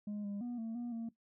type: tone with pitch steps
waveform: sine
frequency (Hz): 207.6 / 202.1 / 242.2 / 225.5 / 240 / 229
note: G#3 / G#3 / B3 / A3 / B3 / A#3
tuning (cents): 0 / -47 / -34 / +43 / -49 / -31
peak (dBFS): -35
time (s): 0.07-1.09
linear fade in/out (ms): 5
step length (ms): 170
effects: noise-tail reverb RT60 0.1 s tail -17 dB re dry + tanh soft clip ceiling -37 dBFS